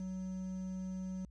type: tone with quantisation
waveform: triangle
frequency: 186.9 Hz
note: F#3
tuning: 18 cents sharp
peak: -36 dBFS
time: 0-1.25 s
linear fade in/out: 2 ms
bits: 10
effects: added 60 Hz sine -54 dBFS peak until 1.3 s + resampled to 22050 Hz